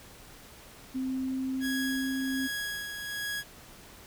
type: tone with pitch glide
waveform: sine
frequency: 261 to 265.3 Hz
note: C4 to C4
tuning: -4 to +24 cents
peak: -29 dBFS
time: 0.94-2.48 s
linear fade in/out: 20 ms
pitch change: +28 cents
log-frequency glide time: 1.08-2.06 s
type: tone with tremolo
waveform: sawtooth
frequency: 1661.2 Hz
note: G#6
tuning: in tune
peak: -28 dBFS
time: 1.6-3.44 s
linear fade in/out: 50 ms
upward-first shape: sine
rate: 1.3 Hz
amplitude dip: 45%
effects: pink hiss -51 dBFS RMS until 4.06 s